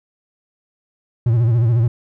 triangle tone with vibrato, 116.54 Hz, A#2, in tune, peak -10 dBFS, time 1.26-1.88 s, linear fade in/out 5 ms, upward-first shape sine, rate 14 Hz, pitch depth 96 cents each way, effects none

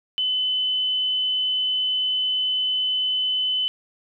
sine tone, 3023 Hz, F#7, 36 cents sharp, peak -20 dBFS, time 0.18-3.68 s, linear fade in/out 0 ms, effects none

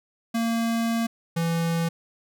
square tone pair in turn, 229.6 / 166.82 Hz, A#3 / E3, -26 / +21 cents, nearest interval tritone, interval 553 cents, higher first, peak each -23 dBFS, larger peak neither, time 0.34-1.07 / 1.36-1.89 s, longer first, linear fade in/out 10 ms, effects none

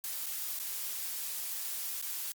blue noise with dropouts, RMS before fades -37 dBFS, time 0.04-2.32 s, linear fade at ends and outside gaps 1 ms, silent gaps 0.26-0.265 / 0.59-0.598 / 2.015-2.024 s, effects Opus 48 kbps

